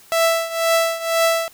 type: tone with tremolo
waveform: sawtooth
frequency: 661 Hz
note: E5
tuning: 5 cents sharp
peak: -9 dBFS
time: 0.12-1.48 s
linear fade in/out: 0 ms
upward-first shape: triangle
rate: 2 Hz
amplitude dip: 85%
effects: white hiss -48 dBFS RMS until 1.53 s